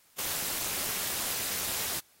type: noise with amplitude modulation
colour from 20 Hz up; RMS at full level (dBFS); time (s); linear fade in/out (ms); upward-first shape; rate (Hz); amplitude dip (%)
white; -29; 0.18-2; 10; sine; 282; 85
effects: white hiss -63 dBFS RMS until 2.2 s + AAC 48 kbps